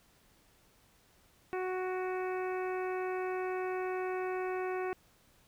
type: harmonic tone with a mistuned harmonic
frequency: 370 Hz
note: F#4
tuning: in tune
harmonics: 1 / 2 / 3 / 4 / 5 / 6 / 7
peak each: -34 / -40 / -44 / -46 / -48 / -50 / -51 dBFS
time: 1.53-4.93 s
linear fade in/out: 0 ms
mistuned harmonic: 6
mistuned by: +20 cents
effects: pink hiss -66 dBFS RMS until 5.47 s